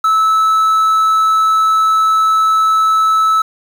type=tone with quantisation; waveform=triangle; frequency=1305 Hz; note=E6; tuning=18 cents flat; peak=-7 dBFS; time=0.04-3.42 s; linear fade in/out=5 ms; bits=6; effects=none